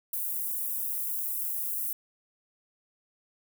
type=high-pass noise; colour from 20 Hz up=white; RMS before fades=-32 dBFS; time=0.13-1.93 s; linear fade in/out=2 ms; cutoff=11000 Hz; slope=24 dB/octave; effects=none